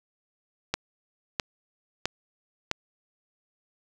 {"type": "click train", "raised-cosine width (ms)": 0.2, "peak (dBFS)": -8, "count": 4, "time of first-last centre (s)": [0.74, 2.714], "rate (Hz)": 1.52, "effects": ["8-bit"]}